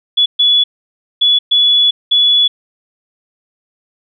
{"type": "tone bursts at uneven times", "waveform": "sine", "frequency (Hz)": 3414, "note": "G#7", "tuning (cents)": 47, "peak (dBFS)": -7, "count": 5, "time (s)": [[0.17, 0.26], [0.39, 0.64], [1.21, 1.39], [1.51, 1.91], [2.11, 2.48]], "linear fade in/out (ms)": 10, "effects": []}